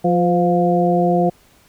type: harmonic tone with a mistuned harmonic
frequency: 176.2 Hz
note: F3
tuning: 16 cents sharp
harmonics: 1 / 2 / 3 / 4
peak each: -17 / -19 / -20 / -18 dBFS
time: 0.04-1.3 s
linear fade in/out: 10 ms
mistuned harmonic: 3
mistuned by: -44 cents
effects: pink hiss -53 dBFS RMS until 1.68 s